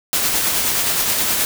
white noise with tremolo, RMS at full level -17 dBFS, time 0.13-1.45 s, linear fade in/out 0 ms, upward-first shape triangle, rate 9.5 Hz, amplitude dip 35%, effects none

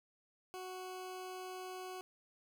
20% pulse tone, 370 Hz, F#4, in tune, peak -39 dBFS, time 0.54-2.01 s, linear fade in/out 0 ms, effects none

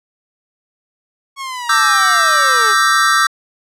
sawtooth linear sweep, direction down, 1108.7 to 396 Hz, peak -19 dBFS, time 1.36-2.75 s, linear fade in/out 50 ms
square chord, E half-diminished seventh, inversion third, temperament equal, 1174.7 / 1318.5 / 1568 / 1864.7 Hz, D6 / E6 / G6 / Bb6, 0 / 0 / 0 / 0 cents, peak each -17 / -15 / -16 / -19 dBFS, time 1.69-3.27 s, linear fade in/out 5 ms
effects low-pass 10000 Hz 12 dB/octave

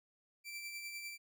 sawtooth tone with tremolo, 2340 Hz, D7, 7 cents flat, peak -38 dBFS, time 0.44-1.18 s, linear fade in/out 50 ms, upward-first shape triangle, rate 10 Hz, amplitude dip 45%, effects none

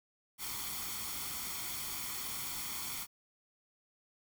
white noise with comb filter, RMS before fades -40 dBFS, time 0.38-3.07 s, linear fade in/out 50 ms, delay 0.9 ms, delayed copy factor +0.6, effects none

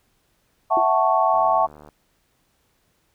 sine chord, F# minor seventh, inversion third, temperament equal with one note detuned, 659.3 / 746.9 / 880 / 1108.7 Hz, E5 / F#5 / A5 / C#6, 0 / +16 / 0 / 0 cents, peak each -21 dBFS, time 0.7-1.67 s, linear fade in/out 20 ms
sine tone with exponential decay, 342 Hz, F4, 36 cents flat, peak -21 dBFS, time 0.77-0.86 s, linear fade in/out 1 ms, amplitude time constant 19 ms
click train, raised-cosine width 1 ms, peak -30 dBFS, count 42, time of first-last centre 1.34-1.888 s, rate 74.8 Hz
effects pink hiss -66 dBFS RMS until 3.14 s

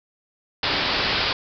white low-pass noise, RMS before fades -23 dBFS, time 0.63-1.33 s, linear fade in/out 2 ms, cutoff 5000 Hz, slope 96 dB/octave, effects none

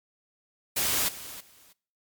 white noise with echo, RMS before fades -26 dBFS, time 0.76-1.09 s, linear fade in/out 10 ms, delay 320 ms, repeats 2, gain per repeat -15 dB, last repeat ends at 1.73 s, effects noise-tail reverb RT60 0.5 s tail -23 dB re dry + MP3 96 kbps

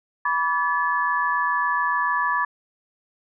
sine tone cluster, 983 / 1150 / 1719 Hz, B5 / D6 / A6, -8 / -37 / -41 cents, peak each -24 dBFS, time 0.25-2.45 s, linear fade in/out 5 ms, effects none

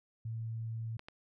sine tone, 113.1 Hz, A2, 48 cents sharp, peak -36 dBFS, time 0.25-0.97 s, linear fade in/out 5 ms
clicks, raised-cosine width 0.3 ms, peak -30 dBFS, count 2, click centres 0.994 / 1.085 s
effects none

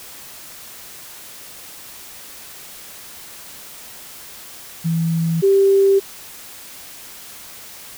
sine tone pair in turn, 164.81 / 392 Hz, E3 / G4, 0 / 0 cents, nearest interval octave + minor third, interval 1500 cents, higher second, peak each -16 / -10 dBFS, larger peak second, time 4.84-5.42 / 5.42-6 s, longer neither, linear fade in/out 20 ms, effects white hiss -38 dBFS RMS until 7.97 s

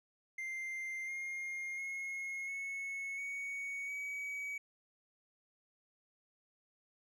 triangle tone with pitch steps, 2093 / 2127 / 2162 / 2197 / 2233 / 2269 Hz, C7 / C7 / C#7 / C#7 / C#7 / C#7, 0 / +28 / -44 / -16 / +12 / +40 cents, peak -37 dBFS, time 0.38-4.58 s, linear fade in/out 5 ms, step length 700 ms, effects none

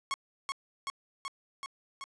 sawtooth tone with echo, 1096 Hz, C#6, 20 cents flat, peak -26 dBFS, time 0.11-0.14 s, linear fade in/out 0 ms, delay 380 ms, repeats 5, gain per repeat -2 dB, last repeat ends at 2.04 s, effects resampled to 22050 Hz + 10-bit

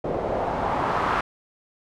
white noise with low-pass filter sweep, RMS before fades -25 dBFS, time 0.04-1.21 s, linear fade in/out 5 ms, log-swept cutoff 540 to 1300 Hz, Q 2, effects none

